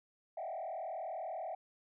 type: tone with frequency modulation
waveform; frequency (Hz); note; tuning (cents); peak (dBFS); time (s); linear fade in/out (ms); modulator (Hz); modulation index
sine; 700; F5; +4; -37; 0.37-1.55; 5; 40.1; 2.1
effects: tanh soft clip ceiling -35 dBFS